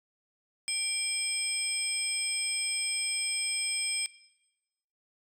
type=tone cluster; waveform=sine; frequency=2360 / 3218 / 5120 / 8270 Hz; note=D7 / G7 / D#8 / C9; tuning=+8 / +45 / +49 / -21 cents; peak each=-34 / -39 / -33 / -32 dBFS; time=0.68-4.06 s; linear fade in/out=0 ms; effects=noise-tail reverb RT60 1.0 s tail -19 dB re dry + tanh soft clip ceiling -22 dBFS